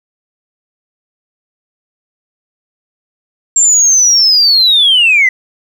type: linear sweep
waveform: sine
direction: down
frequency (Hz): 7440 to 1975.5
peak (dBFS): -4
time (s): 3.56-5.29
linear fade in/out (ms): 5
effects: tanh soft clip ceiling -1 dBFS + 7-bit